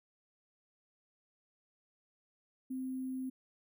sine tone with sample-and-hold, 260 Hz, C4, 11 cents flat, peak -36 dBFS, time 2.7-3.3 s, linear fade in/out 10 ms, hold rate 11025 Hz, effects none

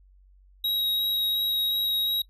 square tone with vibrato, 3818 Hz, A#7, 41 cents sharp, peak -24 dBFS, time 0.64-2.22 s, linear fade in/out 5 ms, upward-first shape sine, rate 2.8 Hz, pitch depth 8 cents each way, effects noise-tail reverb RT60 0.1 s tail -21 dB re dry + added 47 Hz sine -53 dBFS peak until 2.29 s

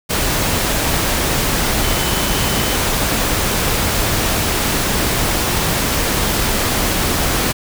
sine tone in noise, 3035 Hz, F#7, 43 cents sharp, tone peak -28 dBFS, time 1.82-2.77 s, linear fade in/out 20 ms, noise pink, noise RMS -17 dBFS, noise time 0.09-7.53 s, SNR -14 dB, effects none

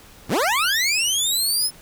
20% pulse linear sweep, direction up, 44 to 5250 Hz, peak -13 dBFS, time 0.28-1.71 s, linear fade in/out 50 ms, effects pink hiss -47 dBFS RMS until 1.81 s

